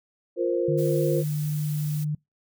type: chord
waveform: sine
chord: F suspended fourth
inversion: none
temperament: just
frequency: 349.2 / 465.6 / 523.8 Hz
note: F4 / Bb4 / C5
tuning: 0 / -2 / +2 cents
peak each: -25 / -27 / -27 dBFS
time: 0.36-1.24 s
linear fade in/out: 50 ms
type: tone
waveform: sine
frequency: 150.4 Hz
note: D3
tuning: 42 cents sharp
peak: -24 dBFS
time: 0.68-2.15 s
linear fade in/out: 5 ms
type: noise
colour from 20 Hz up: blue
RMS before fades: -41 dBFS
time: 0.77-2.05 s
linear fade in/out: 20 ms
effects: noise-tail reverb RT60 0.2 s tail -26 dB re dry